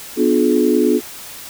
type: chord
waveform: sine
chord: B diminished seventh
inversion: none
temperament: just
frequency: 246.9 / 296.3 / 355.6 / 426.7 Hz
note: B3 / D4 / F4 / Ab4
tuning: 0 / +15 / +31 / +47 cents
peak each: -17 dBFS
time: 0.16-1.01 s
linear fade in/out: 50 ms
effects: white hiss -34 dBFS RMS until 1.49 s